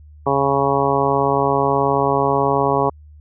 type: harmonic tone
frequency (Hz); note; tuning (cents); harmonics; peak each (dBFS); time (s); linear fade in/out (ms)
138.59; C#3; 0; 1 / 2 / 3 / 4 / 5 / 6 / 7 / 8; -25 / -25 / -20 / -23 / -23 / -23 / -22 / -23; 0.26-2.9; 10
effects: added 75 Hz sine -40 dBFS peak until 3.2 s